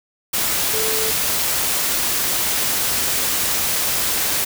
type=tone in noise; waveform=sine; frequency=439.9 Hz; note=A4; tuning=in tune; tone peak=-25 dBFS; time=0.73-1.11 s; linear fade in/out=10 ms; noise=white; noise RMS=-20 dBFS; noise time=0.33-4.45 s; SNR=-8 dB; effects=none